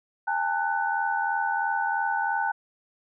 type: tone cluster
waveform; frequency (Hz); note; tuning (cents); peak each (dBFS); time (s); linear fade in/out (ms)
sine; 809 / 892 / 1490; G#5 / A5 / F#6; -46 / +23 / +12; -28; 0.27-2.52; 10
effects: none

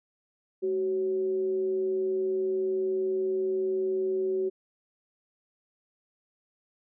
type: tone with frequency modulation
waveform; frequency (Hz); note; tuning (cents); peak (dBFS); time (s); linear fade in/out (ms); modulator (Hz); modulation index
sine; 377.5; F#4; +35; -25; 0.62-4.5; 20; 166; 0.25
effects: none

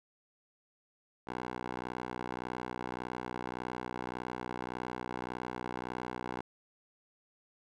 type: tone with band-pass filter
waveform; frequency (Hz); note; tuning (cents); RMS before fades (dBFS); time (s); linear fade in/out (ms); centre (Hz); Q
10% pulse; 61.74; B1; 0; -40; 1.27-6.42; 5; 860; 0.86
effects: none

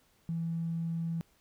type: tone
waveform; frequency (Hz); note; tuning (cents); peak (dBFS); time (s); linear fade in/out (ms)
triangle; 166; E3; +12; -27; 0.29-1.21; 0
effects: tanh soft clip ceiling -29 dBFS + pink hiss -68 dBFS RMS until 1.4 s

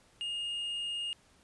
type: tone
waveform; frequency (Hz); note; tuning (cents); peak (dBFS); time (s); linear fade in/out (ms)
triangle; 2842; F7; +30; -32; 0.21-1.13; 0
effects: pink hiss -64 dBFS RMS until 1.43 s + resampled to 24000 Hz

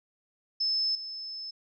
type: tone with level steps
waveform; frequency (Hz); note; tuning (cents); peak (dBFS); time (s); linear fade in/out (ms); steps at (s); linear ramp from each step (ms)
sine; 5240; E8; -11; -25 / -36; 0.6-1.51; 10; 0.95; 2
effects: none

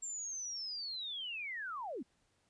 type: linear sweep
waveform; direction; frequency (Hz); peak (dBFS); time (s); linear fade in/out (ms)
sine; down; 7459 to 201.3; -39; 0.02-2.03; 10
effects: pink hiss -75 dBFS RMS until 2.49 s + resampled to 22050 Hz

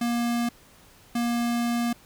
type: tone pair in turn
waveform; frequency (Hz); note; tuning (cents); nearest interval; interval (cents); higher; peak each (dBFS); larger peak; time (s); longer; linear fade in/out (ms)
square; 237 / 237; A#3 / A#3; +29 / +29; unison; 0; neither; -24; neither; 0.01-0.49 / 1.15-1.93; second; 5
effects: pink hiss -54 dBFS RMS until 2.05 s

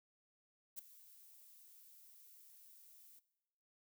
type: noise with ADSR envelope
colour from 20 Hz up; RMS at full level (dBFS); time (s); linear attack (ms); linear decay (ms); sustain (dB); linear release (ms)
violet; -44; 0.76-3.2; 27; 9; -18; 18
effects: noise-tail reverb RT60 1.0 s tail -19 dB re dry

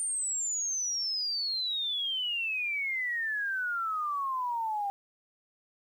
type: exponential sweep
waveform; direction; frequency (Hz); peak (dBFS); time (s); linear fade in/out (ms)
sine; down; 9030 to 790; -29; 0-4.9; 0
effects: 10-bit

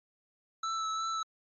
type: tone with vibrato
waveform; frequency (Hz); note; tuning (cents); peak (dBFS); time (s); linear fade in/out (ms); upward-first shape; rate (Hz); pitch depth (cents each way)
square; 1316; E6; -3; -32; 0.63-1.23; 5; sine; 2.8; 16
effects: MP3 32 kbps

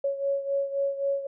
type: beating tone pair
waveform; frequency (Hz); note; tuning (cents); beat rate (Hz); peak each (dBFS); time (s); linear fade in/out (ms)
sine; 554.4 / 558.2; C#5 / C#5; 0 / +12; 3.8; -26 / -31; 0.04-1.27; 5
effects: none

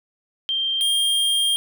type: tone pair in turn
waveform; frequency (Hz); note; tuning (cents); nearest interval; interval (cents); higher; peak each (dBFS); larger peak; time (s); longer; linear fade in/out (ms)
sine / square; 3166 / 3210; G7 / G7; +17 / +40; unison; 23; second; -20 / -18; second; 0.49-0.81 / 0.81-1.56; second; 0
effects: none

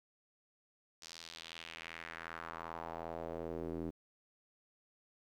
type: tone with band-pass filter sweep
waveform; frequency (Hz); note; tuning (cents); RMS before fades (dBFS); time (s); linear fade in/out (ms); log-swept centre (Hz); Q
square; 41.33; E1; +5; -45; 1.01-3.91; 20; 5500 to 300; 2.1
effects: 12-bit

